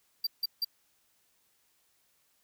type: tone bursts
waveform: square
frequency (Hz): 4709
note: D8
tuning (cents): +4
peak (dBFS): -28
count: 3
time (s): 0.24-0.647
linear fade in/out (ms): 5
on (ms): 29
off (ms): 160
effects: white hiss -71 dBFS RMS until 2.43 s